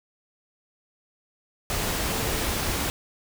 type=tone in noise; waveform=sine; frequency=443.9 Hz; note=A4; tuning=15 cents sharp; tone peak=-36 dBFS; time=2.09-2.4 s; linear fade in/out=0 ms; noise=pink; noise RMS=-27 dBFS; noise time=1.7-2.9 s; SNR=-12 dB; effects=none